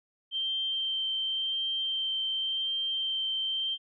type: tone with vibrato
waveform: sine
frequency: 3136 Hz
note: G7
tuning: in tune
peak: -28 dBFS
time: 0.31-3.78 s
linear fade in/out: 50 ms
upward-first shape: sine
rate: 0.91 Hz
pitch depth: 8 cents each way
effects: none